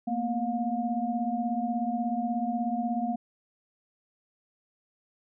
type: tone cluster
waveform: sine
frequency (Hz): 227.1 / 243.6 / 712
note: A#3 / B3 / F5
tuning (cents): -45 / -24 / +33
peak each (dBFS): -31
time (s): 0.07-3.16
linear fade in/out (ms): 10
effects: none